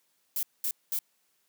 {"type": "noise bursts", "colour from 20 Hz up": "violet", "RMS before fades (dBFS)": -30, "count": 3, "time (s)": [0.36, 0.99], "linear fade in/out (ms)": 2, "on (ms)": 70, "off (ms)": 210, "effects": ["white hiss -72 dBFS RMS until 1.48 s", "high-pass 150 Hz 12 dB/octave"]}